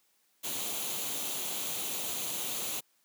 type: noise with comb filter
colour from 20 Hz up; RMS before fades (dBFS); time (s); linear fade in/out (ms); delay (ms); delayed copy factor
white; -35; 0.43-2.81; 20; 0.29; +0.55
effects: white hiss -71 dBFS RMS until 3.04 s + high-pass 150 Hz 12 dB/octave